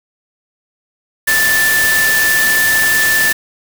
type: tone in noise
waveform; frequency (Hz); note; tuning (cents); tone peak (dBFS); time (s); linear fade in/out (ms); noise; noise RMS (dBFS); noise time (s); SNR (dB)
sine; 1760; A6; 0; -11; 1.27-3.33; 10; white; -17; 1.27-3.33; +3
effects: none